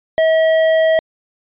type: tone with tanh clipping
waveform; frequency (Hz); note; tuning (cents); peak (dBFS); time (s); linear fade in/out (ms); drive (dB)
sine; 642; E5; -46; -12; 0.18-0.99; 0; 12
effects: resampled to 8000 Hz